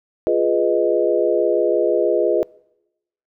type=chord; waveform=sine; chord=F half-diminished seventh; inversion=none; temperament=equal; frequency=349.2 / 415.3 / 493.9 / 622.3 Hz; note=F4 / Ab4 / Cb5 / Eb5; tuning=0 / 0 / 0 / 0 cents; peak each=-20 dBFS; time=0.27-2.43 s; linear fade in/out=0 ms; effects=noise-tail reverb RT60 0.9 s tail -25 dB re dry